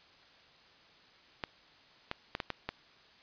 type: clicks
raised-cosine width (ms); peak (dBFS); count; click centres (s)
0.3; -18; 6; 1.438 / 2.114 / 2.351 / 2.402 / 2.503 / 2.69
effects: white hiss -60 dBFS RMS until 3.22 s + resampled to 11025 Hz